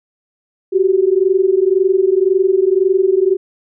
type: tone pair together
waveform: sine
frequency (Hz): 368.9 / 390.8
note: F#4 / G4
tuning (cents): -5 / -5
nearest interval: minor second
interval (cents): 100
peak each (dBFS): -13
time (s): 0.72-3.37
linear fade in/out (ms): 20
effects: none